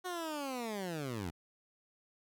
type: linear sweep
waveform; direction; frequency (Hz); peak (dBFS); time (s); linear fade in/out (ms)
15% pulse; down; 370.9 to 77.78; -31; 0.04-1.31; 20
effects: none